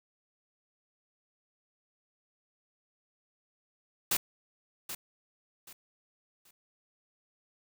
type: noise with echo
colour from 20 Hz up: white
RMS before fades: -28 dBFS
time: 4.11-4.17 s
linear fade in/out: 5 ms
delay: 780 ms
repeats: 3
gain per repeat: -11 dB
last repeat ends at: 6.51 s
effects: none